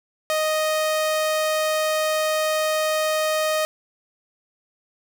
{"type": "tone", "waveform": "sawtooth", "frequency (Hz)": 622.3, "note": "D#5", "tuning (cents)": 0, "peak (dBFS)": -16, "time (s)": [0.3, 3.65], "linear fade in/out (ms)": 0, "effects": []}